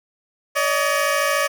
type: tone pair together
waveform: 15% pulse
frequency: 568.6 / 622.3 Hz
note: C#5 / D#5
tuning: +44 / 0 cents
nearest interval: major second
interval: 156 cents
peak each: -13 / -16 dBFS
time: 0.55-1.48 s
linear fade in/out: 20 ms
effects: none